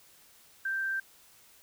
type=tone; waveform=sine; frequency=1569 Hz; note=G6; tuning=1 cent sharp; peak=-29 dBFS; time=0.65-1 s; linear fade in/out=5 ms; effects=white hiss -59 dBFS RMS until 1.62 s